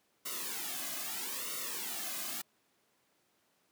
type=noise with flanger; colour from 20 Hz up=white; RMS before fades=-39 dBFS; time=0.25-2.42 s; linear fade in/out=10 ms; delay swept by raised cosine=1.2 to 2.2 ms; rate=0.78 Hz; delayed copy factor=-1; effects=pink hiss -73 dBFS RMS until 3.71 s + high-pass 200 Hz 12 dB/octave